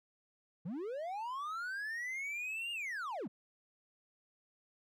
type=linear two-way sweep; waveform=triangle; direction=up then down; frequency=146.83 to 2847 to 146.83 Hz; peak=-36 dBFS; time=0.65-3.28 s; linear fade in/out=10 ms; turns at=2.72 s; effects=none